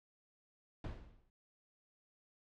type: noise with exponential decay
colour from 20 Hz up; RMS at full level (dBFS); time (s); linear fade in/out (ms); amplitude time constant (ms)
brown; -38; 0.84-1.3; 2; 100
effects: low-pass 4000 Hz 12 dB/octave